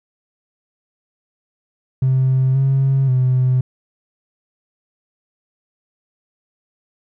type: tone with pitch steps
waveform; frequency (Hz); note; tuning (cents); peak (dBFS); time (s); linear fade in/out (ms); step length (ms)
triangle; 131.1 / 135.2 / 128.1; C3 / C#3 / C3; +4 / -43 / -36; -9; 2.02-3.61; 5; 530
effects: tanh soft clip ceiling -9 dBFS